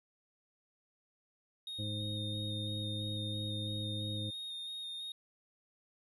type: tone with vibrato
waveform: triangle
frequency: 3695 Hz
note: A#7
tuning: 16 cents flat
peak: -39 dBFS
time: 1.67-5.12 s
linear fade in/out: 2 ms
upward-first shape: square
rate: 3 Hz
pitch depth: 14 cents each way
type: harmonic tone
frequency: 104.8 Hz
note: G#2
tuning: 16 cents sharp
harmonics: 1 / 2 / 3 / 5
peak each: -38 / -45 / -46 / -49 dBFS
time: 1.78-4.31 s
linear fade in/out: 20 ms
effects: none